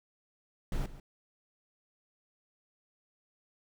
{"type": "noise with echo", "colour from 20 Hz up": "brown", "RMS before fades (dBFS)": -32, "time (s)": [0.72, 0.86], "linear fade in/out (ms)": 2, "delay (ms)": 140, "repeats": 1, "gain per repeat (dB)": -15, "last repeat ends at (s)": 1, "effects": []}